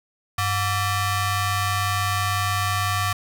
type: ring-modulated tone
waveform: sawtooth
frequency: 626 Hz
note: D#5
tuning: 10 cents sharp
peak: -14 dBFS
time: 0.38-3.13 s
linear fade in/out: 5 ms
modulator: 528 Hz
effects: none